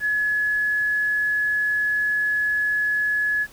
sine tone with quantisation, 1698 Hz, G#6, 38 cents sharp, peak -19 dBFS, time 0-3.47 s, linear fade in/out 50 ms, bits 8, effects pink hiss -48 dBFS RMS until 3.52 s

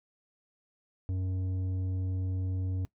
sine tone with tanh clipping, 93 Hz, F#2, 9 cents sharp, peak -31 dBFS, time 1.09-2.85 s, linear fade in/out 0 ms, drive 9 dB, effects noise-tail reverb RT60 0.1 s tail -20 dB re dry

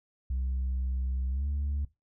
sine tone with pitch glide, 64.4 to 71.46 Hz, C2 to D2, -27 to -47 cents, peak -26 dBFS, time 0.3-1.85 s, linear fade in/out 5 ms, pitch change +180 cents, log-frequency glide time 1.29-1.47 s, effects noise-tail reverb RT60 0.2 s tail -20 dB re dry + tanh soft clip ceiling -26 dBFS

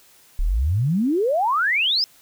sine exponential sweep, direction up, 32.8 to 5274 Hz, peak -17 dBFS, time 0.39-2.04 s, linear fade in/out 0 ms, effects white hiss -53 dBFS RMS until 2.21 s

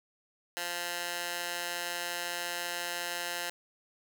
15% pulse tone with high-pass filter, 174.4 Hz, F3, 2 cents flat, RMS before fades -36 dBFS, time 0.57-3.5 s, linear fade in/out 0 ms, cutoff 1100 Hz, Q 0.59, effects none

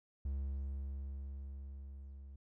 triangle tone with level ramp, 68.5 Hz, C#2, 20 cents flat, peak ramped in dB -33 to -47 dBFS, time 0.25-2.36 s, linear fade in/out 5 ms, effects none

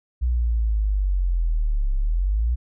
sine linear two-way sweep, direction down then up, 62 to 32.99 to 62 Hz, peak -18 dBFS, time 0.21-2.56 s, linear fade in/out 20 ms, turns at 1.96 s, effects none

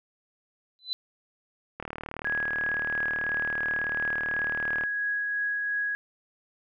sine tone with exponential growth, 4016 Hz, B7, 28 cents sharp, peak -24 dBFS, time 0.79-0.93 s, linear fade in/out 0 ms, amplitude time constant 29 ms
click train, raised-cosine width 0.5 ms, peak -20 dBFS, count 117, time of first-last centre 1.8-4.837 s, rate 38.2 Hz
sine tone with tremolo, 1662 Hz, G#6, 1 cent sharp, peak -25 dBFS, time 2.25-5.95 s, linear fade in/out 0 ms, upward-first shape triangle, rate 2.9 Hz, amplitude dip 25%
effects none

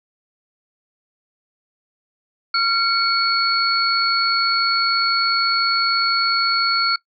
sine tone cluster, 1375 / 2229 / 4403 Hz, F6 / C#7 / C#8, -27 / +9 / -13 cents, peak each -18 / -26 / -19 dBFS, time 2.54-6.96 s, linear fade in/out 5 ms, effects noise-tail reverb RT60 0.1 s tail -20 dB re dry

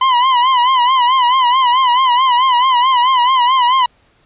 45% pulse tone with vibrato, 1009 Hz, B5, 37 cents sharp, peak -9 dBFS, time 0.01-3.86 s, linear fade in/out 5 ms, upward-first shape sine, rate 4.6 Hz, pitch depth 95 cents each way, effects pink hiss -54 dBFS RMS until 4.25 s + resampled to 8000 Hz

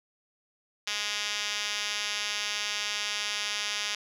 5% pulse tone with band-pass filter, 207.7 Hz, G#3, in tune, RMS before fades -32 dBFS, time 0.87-3.95 s, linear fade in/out 2 ms, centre 4100 Hz, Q 6.4, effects none

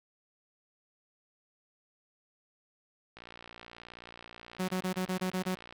click train, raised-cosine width 0.3 ms, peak -31 dBFS, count 151, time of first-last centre 3.17-5.725 s, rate 58.7 Hz
sawtooth tone bursts, 185 Hz, F#3, in tune, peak -26 dBFS, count 8, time 4.59-5.552 s, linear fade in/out 10 ms, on 94 ms, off 30 ms
effects none

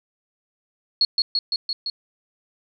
sine tone with echo, 4329 Hz, C#8, 42 cents flat, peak -14 dBFS, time 1.01-1.05 s, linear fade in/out 2 ms, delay 170 ms, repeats 5, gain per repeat -2 dB, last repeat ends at 1.9 s, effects none

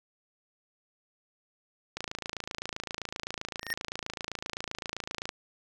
click train, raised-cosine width 0.2 ms, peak -17 dBFS, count 93, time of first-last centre 1.97-5.291 s, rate 27.7 Hz
square tone with exponential growth, 1839 Hz, A#6, 24 cents flat, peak -27 dBFS, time 3.61-3.73 s, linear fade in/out 2 ms, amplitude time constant 26 ms
effects none

